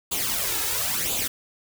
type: noise with flanger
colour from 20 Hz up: white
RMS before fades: -26 dBFS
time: 0.11-1.28 s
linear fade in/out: 10 ms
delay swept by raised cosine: 0.27 to 2.37 ms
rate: 0.98 Hz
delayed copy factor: +0.7
effects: none